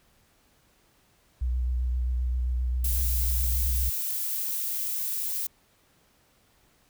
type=tone with vibrato; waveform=sine; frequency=61.9 Hz; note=B1; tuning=5 cents sharp; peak=-24 dBFS; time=1.41-3.9 s; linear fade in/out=10 ms; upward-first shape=sine; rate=7.6 Hz; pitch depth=28 cents each way
type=noise; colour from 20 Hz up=violet; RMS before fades=-30 dBFS; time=2.84-5.47 s; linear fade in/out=5 ms
effects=pink hiss -64 dBFS RMS until 6.89 s